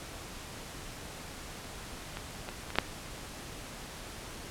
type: clicks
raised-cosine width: 0.3 ms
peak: -21 / -23 / -24 / -16 / -6 dBFS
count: 5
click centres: 2.171 / 2.489 / 2.704 / 2.756 / 2.786 s
effects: pink hiss -44 dBFS RMS until 4.5 s + low-pass 11000 Hz 12 dB/octave